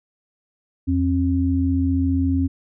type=tone pair together; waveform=sine; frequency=84.6 / 268.6 Hz; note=E2 / C4; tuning=+45 / +46 cents; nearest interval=octave + minor sixth; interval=2001 cents; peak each=-20 / -19 dBFS; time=0.87-2.48 s; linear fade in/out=20 ms; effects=none